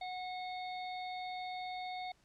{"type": "harmonic tone with a mistuned harmonic", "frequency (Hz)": 735, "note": "F#5", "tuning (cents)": -12, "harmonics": [1, 3, 5, 6], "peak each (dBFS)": [-40, -48, -50, -55], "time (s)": [0.01, 2.12], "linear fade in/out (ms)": 5, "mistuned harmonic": 3, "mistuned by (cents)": -21, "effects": ["pink hiss -70 dBFS RMS until 2.24 s", "low-pass 8000 Hz 12 dB/octave"]}